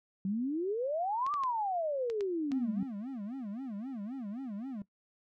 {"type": "exponential two-way sweep", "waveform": "sine", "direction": "up then down", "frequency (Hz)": [185, 1206, 187.5], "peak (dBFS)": -30, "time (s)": [0.25, 2.83], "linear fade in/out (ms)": 2, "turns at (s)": 1.33}
{"type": "clicks", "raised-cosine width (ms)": 0.2, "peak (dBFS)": -28, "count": 6, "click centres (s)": [1.265, 1.34, 1.436, 2.1, 2.208, 2.518]}
{"type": "tone with vibrato", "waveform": "triangle", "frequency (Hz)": 233.1, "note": "A#3", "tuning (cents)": 0, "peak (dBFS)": -35, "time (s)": [2.51, 4.82], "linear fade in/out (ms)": 2, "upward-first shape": "sine", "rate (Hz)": 3.8, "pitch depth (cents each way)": 280}
{"effects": ["noise-tail reverb RT60 0.1 s tail -18 dB re dry"]}